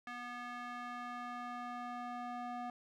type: tone with band-pass filter sweep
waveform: square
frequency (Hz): 243.4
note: B3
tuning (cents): -25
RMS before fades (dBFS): -44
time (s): 0.07-2.7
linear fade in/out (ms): 2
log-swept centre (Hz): 1600 to 830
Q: 1.7
effects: none